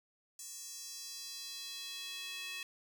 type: tone with high-pass filter sweep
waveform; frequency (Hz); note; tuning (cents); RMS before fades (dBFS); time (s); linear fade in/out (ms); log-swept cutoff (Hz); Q
square; 370; F#4; 0; -45; 0.39-2.63; 2; 7000 to 2600; 2.3
effects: none